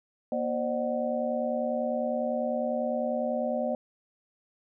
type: tone cluster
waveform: sine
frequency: 238.6 / 532 / 602 / 744 Hz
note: A#3 / C5 / D5 / F#5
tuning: +41 / +29 / +43 / +9 cents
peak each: -32 / -32 / -30 / -36 dBFS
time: 0.32-3.75 s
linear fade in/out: 2 ms
effects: none